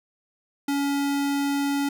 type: tone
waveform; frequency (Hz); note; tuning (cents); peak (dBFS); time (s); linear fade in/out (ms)
square; 281.7; C#4; +28; -23; 0.68-1.89; 5
effects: none